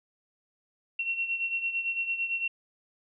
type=beating tone pair; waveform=sine; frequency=2723 / 2731.9 Hz; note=F7 / F7; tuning=-44 / -39 cents; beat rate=8.9 Hz; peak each=-29 / -35 dBFS; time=0.99-2.48 s; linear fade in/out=5 ms; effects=none